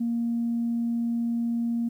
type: tone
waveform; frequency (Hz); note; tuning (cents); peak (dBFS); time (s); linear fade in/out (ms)
sine; 234; A#3; +7; -23; 0-1.89; 10
effects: tanh soft clip ceiling -19 dBFS + 10-bit